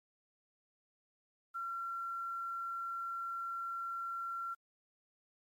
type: tone with quantisation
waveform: sine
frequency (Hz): 1365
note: F6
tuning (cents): -40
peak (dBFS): -37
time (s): 1.54-4.55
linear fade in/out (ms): 20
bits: 11
effects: MP3 64 kbps